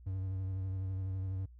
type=tone with vibrato; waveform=triangle; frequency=94.8 Hz; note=F#2; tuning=43 cents sharp; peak=-32 dBFS; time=0.06-1.46 s; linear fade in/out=10 ms; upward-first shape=sine; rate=12 Hz; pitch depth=28 cents each way; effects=added 60 Hz sine -52 dBFS peak until 1.59 s